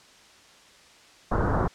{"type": "low-pass noise", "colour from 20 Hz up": "pink", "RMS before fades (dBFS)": -24, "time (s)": [1.31, 1.68], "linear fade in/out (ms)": 10, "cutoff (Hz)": 1500, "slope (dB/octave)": 48, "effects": ["white hiss -53 dBFS RMS until 1.74 s", "low-pass 6000 Hz 12 dB/octave"]}